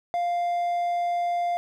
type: tone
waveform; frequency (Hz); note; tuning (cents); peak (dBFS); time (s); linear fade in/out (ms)
triangle; 698.5; F5; 0; -21; 0.14-1.57; 0
effects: none